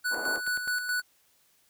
square tone with tremolo, 1480 Hz, F#6, in tune, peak -27 dBFS, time 0.04-1.02 s, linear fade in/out 20 ms, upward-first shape square, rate 4.7 Hz, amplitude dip 50%
white band-pass noise, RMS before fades -37 dBFS, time 0.1-0.41 s, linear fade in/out 50 ms, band 280 to 1000 Hz, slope 24 dB/octave
click train, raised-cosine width 1 ms, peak -33 dBFS, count 6, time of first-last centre 0.18-0.675 s, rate 10.1 Hz
effects white hiss -66 dBFS RMS until 1.69 s

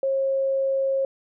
sine tone, 540 Hz, C#5, 45 cents flat, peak -20 dBFS, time 0.03-1.05 s, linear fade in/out 2 ms, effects none

